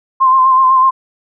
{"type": "tone with vibrato", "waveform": "sine", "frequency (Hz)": 1046.5, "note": "C6", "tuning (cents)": 0, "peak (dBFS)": -6, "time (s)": [0.2, 0.91], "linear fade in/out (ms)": 20, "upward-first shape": "sine", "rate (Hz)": 8, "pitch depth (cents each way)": 34, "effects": []}